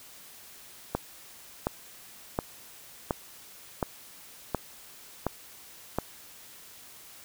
click train, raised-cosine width 1 ms, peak -12 dBFS, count 8, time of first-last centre 0.95-5.986 s, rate 1.39 Hz, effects white hiss -50 dBFS RMS until 7.24 s

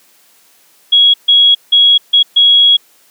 sine tone bursts at uneven times, 3322 Hz, G#7, in tune, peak -4 dBFS, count 5, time 0.92-1.14 / 1.28-1.55 / 1.72-1.98 / 2.13-2.23 / 2.36-2.77 s, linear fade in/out 10 ms, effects white hiss -49 dBFS RMS until 3.1 s + high-pass 200 Hz 12 dB/octave

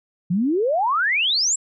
sine exponential sweep, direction up, 164.81 to 7850 Hz, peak -17 dBFS, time 0.3-1.56 s, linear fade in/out 10 ms, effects none

